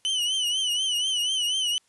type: tone with vibrato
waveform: 40% pulse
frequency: 3000 Hz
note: F#7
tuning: 23 cents sharp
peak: -22 dBFS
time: 0.05-1.78 s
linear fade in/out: 0 ms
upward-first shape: triangle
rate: 4.1 Hz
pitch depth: 100 cents each way
effects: white hiss -66 dBFS RMS until 1.88 s + resampled to 24000 Hz